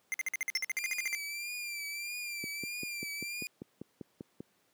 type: tone bursts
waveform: square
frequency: 2085 Hz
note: C7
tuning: 7 cents flat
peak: -31 dBFS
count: 15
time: 0.12-1.149 s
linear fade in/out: 0 ms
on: 21 ms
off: 51 ms
type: tone with exponential decay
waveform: triangle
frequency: 5380 Hz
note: E8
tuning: 34 cents sharp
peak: -26 dBFS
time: 0.55-0.67 s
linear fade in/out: 2 ms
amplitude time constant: 24 ms
type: tone with vibrato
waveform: sawtooth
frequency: 2367 Hz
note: D7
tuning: 13 cents sharp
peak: -34 dBFS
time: 0.77-3.47 s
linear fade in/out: 0 ms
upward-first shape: triangle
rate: 1.6 Hz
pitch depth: 65 cents each way
type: click train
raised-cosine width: 3 ms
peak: -25 dBFS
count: 11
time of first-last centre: 2.44-4.405 s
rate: 5.09 Hz
effects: pink hiss -71 dBFS RMS until 4.73 s + high-pass 200 Hz 12 dB/octave